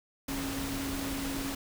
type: tone in noise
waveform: sine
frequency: 273.9 Hz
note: C#4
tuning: 21 cents flat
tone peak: -35 dBFS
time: 0.28-1.55 s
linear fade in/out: 5 ms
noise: pink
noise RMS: -37 dBFS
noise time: 0.28-1.55 s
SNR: -1 dB
effects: none